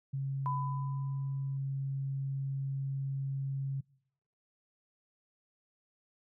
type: tone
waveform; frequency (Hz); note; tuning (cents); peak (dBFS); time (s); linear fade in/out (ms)
sine; 136.4; C#3; -28; -32; 0.13-3.81; 10
type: tone with exponential decay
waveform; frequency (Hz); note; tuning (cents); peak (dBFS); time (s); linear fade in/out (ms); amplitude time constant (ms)
sine; 1000; B5; +21; -31; 0.46-1.57; 0; 240
effects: noise-tail reverb RT60 0.8 s tail -26 dB re dry